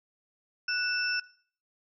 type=tone cluster; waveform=sine; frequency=1477 / 2646 / 5380 Hz; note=F#6 / E7 / E8; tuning=-3 / +6 / +34 cents; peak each=-30 / -34 / -32 dBFS; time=0.68-1.2 s; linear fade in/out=5 ms; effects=noise-tail reverb RT60 0.5 s tail -19 dB re dry